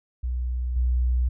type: tone with level steps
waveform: sine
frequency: 61.74 Hz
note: B1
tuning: in tune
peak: -24 / -19 dBFS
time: 0.23-1.29 s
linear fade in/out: 10 ms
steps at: 0.76 s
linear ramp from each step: 5 ms
effects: none